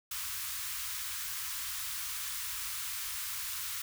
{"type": "band-stop noise", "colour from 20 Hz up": "white", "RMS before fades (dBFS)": -38, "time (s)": [0.11, 3.82], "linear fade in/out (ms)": 5, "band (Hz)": [110, 1000], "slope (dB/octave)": 48, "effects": []}